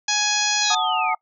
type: harmonic tone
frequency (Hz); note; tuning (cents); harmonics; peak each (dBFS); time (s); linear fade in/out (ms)
835; G#5; +9; 1 / 2 / 3 / 4 / 5 / 6 / 7 / 8; -27 / -27 / -27 / -27 / -27 / -27 / -27 / -27; 0.08-0.75; 5
type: linear sweep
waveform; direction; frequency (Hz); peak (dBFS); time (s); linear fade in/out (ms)
sine; down; 4170 to 2104; -25; 0.61-1.14; 10
type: chord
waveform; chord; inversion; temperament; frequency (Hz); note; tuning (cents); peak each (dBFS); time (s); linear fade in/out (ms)
sine; D# diminished; first; equal; 740 / 880 / 1244.5; F#5 / A5 / D#6; 0 / 0 / 0; -24; 0.7-1.15; 5
effects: noise-tail reverb RT60 0.1 s tail -24 dB re dry